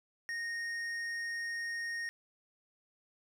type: tone with hard clipping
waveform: sine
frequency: 1856 Hz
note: A#6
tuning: 8 cents flat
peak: -37 dBFS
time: 0.29-2.09 s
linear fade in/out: 0 ms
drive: 8 dB
effects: none